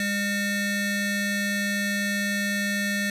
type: ring-modulated tone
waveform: 40% pulse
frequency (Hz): 807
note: G#5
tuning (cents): -50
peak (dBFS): -20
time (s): 0-3.1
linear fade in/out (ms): 2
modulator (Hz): 1010
effects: resampled to 32000 Hz